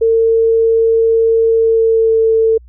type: tone with pitch glide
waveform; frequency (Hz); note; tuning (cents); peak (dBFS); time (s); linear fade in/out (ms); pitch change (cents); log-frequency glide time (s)
sine; 453 to 447.3; A#4 to A4; -50 to +28; -8; 0.01-2.58; 10; -22; 1.48-2.27
effects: added 60 Hz sine -37 dBFS peak until 2.68 s